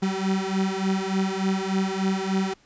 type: beating tone pair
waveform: 35% pulse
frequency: 189.9 / 193.3 Hz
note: F#3 / G3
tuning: +45 / -24 cents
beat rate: 3.4 Hz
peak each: -24 dBFS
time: 0.02-2.54 s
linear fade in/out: 10 ms
effects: pink hiss -59 dBFS RMS until 2.65 s + resampled to 16000 Hz